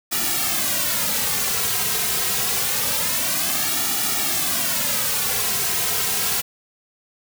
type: noise with flanger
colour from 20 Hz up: white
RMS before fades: -22 dBFS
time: 0.11-6.42 s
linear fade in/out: 20 ms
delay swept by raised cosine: 1.9 to 3.5 ms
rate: 0.26 Hz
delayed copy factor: -0.9
effects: none